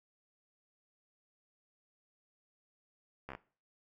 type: slowing click train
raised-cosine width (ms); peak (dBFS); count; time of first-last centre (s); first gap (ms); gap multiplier
0.5; -28; 5; 3.29-3.35; 14; 1.05
effects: noise-tail reverb RT60 0.4 s tail -19 dB re dry